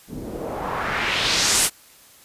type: noise with low-pass filter sweep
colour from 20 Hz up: white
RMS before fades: -23 dBFS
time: 0.07-1.7 s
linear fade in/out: 50 ms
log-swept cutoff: 220 to 11000 Hz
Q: 1.7
effects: white hiss -50 dBFS RMS until 2.24 s + resampled to 32000 Hz